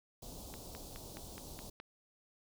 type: band-stop noise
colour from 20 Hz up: pink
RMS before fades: -49 dBFS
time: 0.22-1.7 s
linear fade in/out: 5 ms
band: 880 to 3800 Hz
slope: 24 dB/octave
type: click train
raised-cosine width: 0.3 ms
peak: -31 dBFS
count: 7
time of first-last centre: 0.54-1.801 s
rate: 4.76 Hz
effects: none